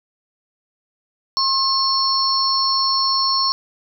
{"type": "tone cluster", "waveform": "sine", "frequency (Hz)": [1071, 4357, 5380], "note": ["C6", "C#8", "E8"], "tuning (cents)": [40, -31, 34], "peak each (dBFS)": -20, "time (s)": [1.37, 3.52], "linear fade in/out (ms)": 0, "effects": []}